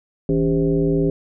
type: tone with frequency modulation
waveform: sine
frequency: 279.6 Hz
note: C#4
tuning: 15 cents sharp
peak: -15 dBFS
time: 0.29-1.1 s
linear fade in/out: 2 ms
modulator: 119 Hz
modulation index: 1.5
effects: none